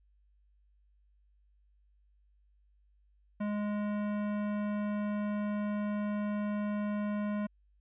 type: tone with hard clipping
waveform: sine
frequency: 207.7 Hz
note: G#3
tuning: in tune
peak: -33 dBFS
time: 3.4-7.47 s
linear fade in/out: 10 ms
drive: 16 dB
effects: added 50 Hz sine -64 dBFS peak until 7.8 s + resampled to 8000 Hz